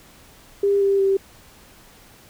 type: tone with pitch steps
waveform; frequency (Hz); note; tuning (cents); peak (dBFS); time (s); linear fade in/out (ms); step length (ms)
sine; 400.4 / 394.9 / 389.5; G4 / G4 / G4; +37 / +13 / -11; -15; 0.63-1.17; 5; 180
effects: pink hiss -49 dBFS RMS until 2.29 s